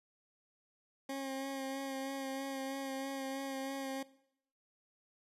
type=tone with vibrato; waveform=20% pulse; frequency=270 Hz; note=C#4; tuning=45 cents flat; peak=-33 dBFS; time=1.09-4.03 s; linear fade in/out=5 ms; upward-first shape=sine; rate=3.1 Hz; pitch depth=20 cents each way; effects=noise-tail reverb RT60 0.7 s tail -19 dB re dry + resampled to 32000 Hz